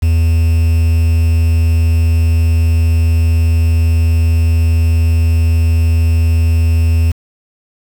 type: tone with quantisation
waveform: triangle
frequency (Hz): 82.41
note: E2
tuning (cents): 0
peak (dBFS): -6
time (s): 0.02-7.12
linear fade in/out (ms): 10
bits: 5
effects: none

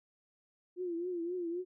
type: tone with vibrato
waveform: sine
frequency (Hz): 349.2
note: F4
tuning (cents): 0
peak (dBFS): -34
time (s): 0.76-1.65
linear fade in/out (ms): 50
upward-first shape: triangle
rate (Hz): 3.8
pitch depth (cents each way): 100
effects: none

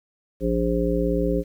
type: harmonic tone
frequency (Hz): 58.3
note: A#1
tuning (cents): +1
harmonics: 1 / 3 / 5 / 7 / 9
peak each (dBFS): -26 / -26 / -26 / -26 / -26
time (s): 0.4-1.44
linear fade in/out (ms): 50
effects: 9-bit

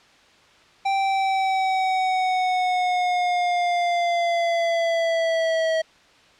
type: linear sweep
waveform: square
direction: down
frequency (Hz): 784 to 642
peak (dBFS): -20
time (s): 0.85-5.82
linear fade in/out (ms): 10
effects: white hiss -53 dBFS RMS until 6.39 s + low-pass 4000 Hz 12 dB/octave

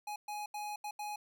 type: tone bursts at uneven times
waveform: square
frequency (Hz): 835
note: G#5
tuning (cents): +9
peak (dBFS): -39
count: 5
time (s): 0.07-0.16 / 0.28-0.46 / 0.54-0.76 / 0.84-0.91 / 0.99-1.16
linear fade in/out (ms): 5
effects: none

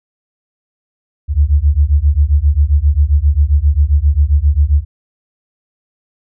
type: beating tone pair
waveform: sine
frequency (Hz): 69.3 / 76.8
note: C#2 / D#2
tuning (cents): 0 / -22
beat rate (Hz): 7.5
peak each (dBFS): -11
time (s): 1.28-4.85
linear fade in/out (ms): 50
effects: none

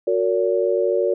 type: tone cluster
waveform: sine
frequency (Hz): 366.7 / 459.6 / 568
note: F#4 / A#4 / C#5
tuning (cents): -15 / -25 / +42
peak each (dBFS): -21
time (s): 0.07-1.14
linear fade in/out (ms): 5
effects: none

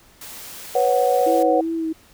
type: high-pass noise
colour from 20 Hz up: white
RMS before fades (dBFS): -37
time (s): 0.21-1.43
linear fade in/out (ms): 5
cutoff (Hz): 170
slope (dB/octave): 24
type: chord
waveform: sine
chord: B suspended second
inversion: none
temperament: equal with one note detuned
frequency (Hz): 493.9 / 549.6 / 740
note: B4 / C#5 / F#5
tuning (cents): 0 / -15 / 0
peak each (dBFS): -19 / -20 / -19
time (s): 0.75-1.61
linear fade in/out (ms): 5
type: tone with vibrato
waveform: sine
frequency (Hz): 324.7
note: E4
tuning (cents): -26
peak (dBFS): -21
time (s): 1.26-1.93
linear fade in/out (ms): 10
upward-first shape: sine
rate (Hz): 2.7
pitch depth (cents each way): 27
effects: pink hiss -52 dBFS RMS until 2.13 s

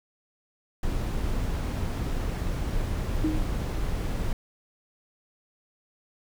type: noise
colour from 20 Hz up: brown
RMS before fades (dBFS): -28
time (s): 0.83-4.33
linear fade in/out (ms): 2
type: tone with exponential decay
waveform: sine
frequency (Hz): 311.1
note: D#4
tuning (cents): 0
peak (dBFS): -20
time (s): 3.24-3.58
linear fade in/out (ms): 5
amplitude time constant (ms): 72
effects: none

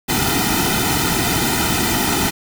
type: noise with comb filter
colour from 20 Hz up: pink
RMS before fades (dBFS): -18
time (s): 0.08-2.31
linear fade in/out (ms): 20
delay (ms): 1.8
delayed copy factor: -0.9
effects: none

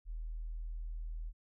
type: tone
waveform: sine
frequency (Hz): 40.16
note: E1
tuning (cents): -44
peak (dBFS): -38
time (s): 0.05-1.33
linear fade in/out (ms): 50
effects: none

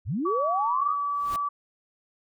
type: linear sweep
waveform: sine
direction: up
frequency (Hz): 64.9 to 1300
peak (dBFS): -25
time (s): 0.05-0.96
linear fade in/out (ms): 50
type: tone with pitch glide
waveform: sine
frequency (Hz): 1142 to 1151.9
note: D6 to D6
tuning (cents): -49 to -34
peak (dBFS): -25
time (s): 0.25-1.49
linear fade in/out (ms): 10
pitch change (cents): +15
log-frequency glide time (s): 0.61-1.32
type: noise with exponential growth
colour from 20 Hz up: pink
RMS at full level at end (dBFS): -35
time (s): 1.09-1.36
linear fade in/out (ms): 1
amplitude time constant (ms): 58
effects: none

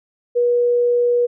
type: tone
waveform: sine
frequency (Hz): 483.2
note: B4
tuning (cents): -38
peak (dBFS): -13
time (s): 0.35-1.27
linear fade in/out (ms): 20
effects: none

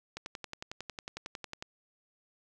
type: click train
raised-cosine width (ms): 0.2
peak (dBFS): -22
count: 17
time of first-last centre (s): 0.17-1.625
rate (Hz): 11
effects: none

